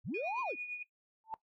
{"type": "linear two-way sweep", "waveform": "sine", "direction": "up then down", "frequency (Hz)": [69.3, 1084, 219.5], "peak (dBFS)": -34, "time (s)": [0.04, 0.56], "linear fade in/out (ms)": 50, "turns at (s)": 0.41}
{"type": "tone with tremolo", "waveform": "sine", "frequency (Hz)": 2458, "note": "D#7", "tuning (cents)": -22, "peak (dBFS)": -34, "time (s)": [0.14, 0.83], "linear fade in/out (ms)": 5, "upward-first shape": "triangle", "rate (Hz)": 8.9, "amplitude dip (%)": 65}
{"type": "tone with exponential growth", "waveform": "sine", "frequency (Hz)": 885, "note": "A5", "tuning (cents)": 10, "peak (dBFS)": -32, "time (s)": [1.24, 1.34], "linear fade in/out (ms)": 0, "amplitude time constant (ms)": 20}
{"effects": ["noise-tail reverb RT60 0.1 s tail -18 dB re dry", "tanh soft clip ceiling -27 dBFS"]}